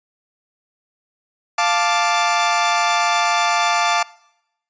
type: chord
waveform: sawtooth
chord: D minor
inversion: first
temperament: equal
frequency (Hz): 698.5 / 880 / 1174.7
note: F5 / A5 / D6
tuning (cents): 0 / 0 / 0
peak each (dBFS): -16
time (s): 1.58-4.03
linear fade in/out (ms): 5
effects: noise-tail reverb RT60 0.8 s tail -22 dB re dry + resampled to 16000 Hz